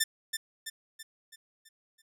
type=tone with echo; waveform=10% pulse; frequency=1784 Hz; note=A6; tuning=23 cents sharp; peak=-15 dBFS; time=0-0.04 s; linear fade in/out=10 ms; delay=330 ms; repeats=6; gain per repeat=-6 dB; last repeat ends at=2.02 s; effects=none